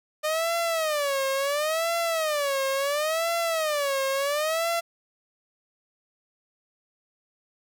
sawtooth tone with vibrato, 604 Hz, D5, 48 cents sharp, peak -20 dBFS, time 0.23-4.81 s, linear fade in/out 20 ms, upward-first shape sine, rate 0.72 Hz, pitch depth 200 cents each way, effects none

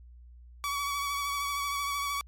sawtooth tone with vibrato, 1135 Hz, C#6, 41 cents sharp, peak -26 dBFS, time 0.64-2.21 s, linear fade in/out 0 ms, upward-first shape triangle, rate 13 Hz, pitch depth 31 cents each way, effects added 60 Hz sine -48 dBFS peak until 2.27 s + MP3 64 kbps

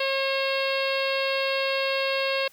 harmonic tone, 541 Hz, C#5, 42 cents flat, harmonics 1 / 2 / 3 / 4 / 5 / 6 / 7 / 8 / 9, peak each -26 / -33 / -34 / -34 / -30 / -36 / -37 / -35 / -41 dBFS, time 0-2.48 s, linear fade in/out 5 ms, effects white hiss -56 dBFS RMS until 2.52 s

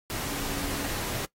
sine tone in noise, 282.1 Hz, C#4, 30 cents sharp, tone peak -37 dBFS, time 0.26-0.87 s, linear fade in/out 0 ms, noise pink, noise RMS -33 dBFS, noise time 0.1-1.25 s, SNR -7 dB, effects noise-tail reverb RT60 0.1 s tail -20 dB re dry + AAC 48 kbps

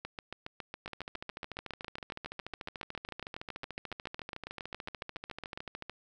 two click trains, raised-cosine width 0.3 ms, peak -23 / -24 dBFS, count 41 / 70, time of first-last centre 0.05-5.575 / 0.86-5.896 s, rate 7.24 / 13.7 Hz, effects none

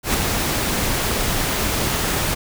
pink noise with ADSR envelope, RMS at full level -17 dBFS, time 0.03-2.35 s, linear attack 110 ms, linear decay 6 ms, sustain -4 dB, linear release 16 ms, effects none

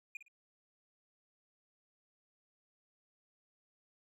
triangle tone with echo, 2439 Hz, D#7, 35 cents flat, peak -39 dBFS, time 0.15-0.17 s, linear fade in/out 2 ms, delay 56 ms, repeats 2, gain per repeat -11 dB, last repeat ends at 0.282 s, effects none

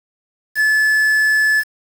triangle tone with quantisation, 1728 Hz, A6, 32 cents flat, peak -10 dBFS, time 0.55-1.64 s, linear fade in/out 50 ms, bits 5, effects none

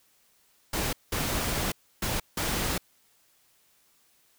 pink noise bursts at uneven times, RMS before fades -29 dBFS, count 4, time 0.73-0.93 / 1.12-1.72 / 2.02-2.2 / 2.37-2.78 s, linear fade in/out 5 ms, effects white hiss -65 dBFS RMS until 4.38 s

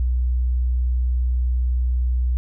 sine tone, 61.74 Hz, B1, in tune, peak -17 dBFS, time 0-2.37 s, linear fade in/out 0 ms, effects none

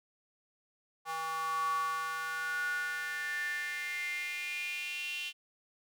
square tone with high-pass filter sweep, 161.4 Hz, E3, 36 cents flat, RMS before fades -36 dBFS, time 1.05-5.33 s, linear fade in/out 50 ms, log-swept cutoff 950 to 2900 Hz, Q 9.1, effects none

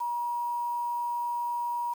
sine tone with quantisation, 956 Hz, A#5, 43 cents sharp, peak -28 dBFS, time 0-1.94 s, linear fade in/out 10 ms, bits 8, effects none

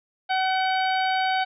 harmonic tone, 755 Hz, F#5, 35 cents sharp, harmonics 1 / 2 / 3 / 4 / 5 / 6, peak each -22 / -28 / -32 / -34 / -36 / -38 dBFS, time 0.29-1.45 s, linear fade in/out 20 ms, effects none

